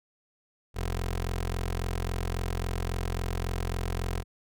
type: tone with notch filter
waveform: 15% pulse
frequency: 43.65 Hz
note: F1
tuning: in tune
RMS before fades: -31 dBFS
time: 0.74-4.24 s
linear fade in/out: 50 ms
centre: 160 Hz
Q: 1.7
effects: none